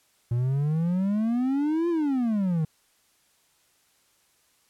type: exponential two-way sweep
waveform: triangle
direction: up then down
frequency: 116.54 to 349.2 to 152.2 Hz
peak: -20 dBFS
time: 0.31-2.65 s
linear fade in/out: 5 ms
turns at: 1.89 s
effects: white hiss -65 dBFS RMS until 4.69 s + low-pass 12000 Hz 12 dB/octave